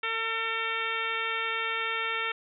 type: harmonic tone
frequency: 451.5 Hz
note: A4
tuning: 45 cents sharp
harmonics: 1 / 2 / 3 / 4 / 5 / 6 / 7 / 8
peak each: -39 / -41 / -33 / -35 / -34 / -36 / -40 / -41 dBFS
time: 0.03-2.32 s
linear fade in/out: 5 ms
effects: none